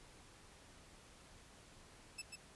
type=tone with echo; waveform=15% pulse; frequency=2628 Hz; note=E7; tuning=6 cents flat; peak=-36 dBFS; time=2.18-2.22 s; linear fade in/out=10 ms; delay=140 ms; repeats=1; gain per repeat=-4 dB; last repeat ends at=2.36 s; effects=pink hiss -61 dBFS RMS until 2.55 s + resampled to 24000 Hz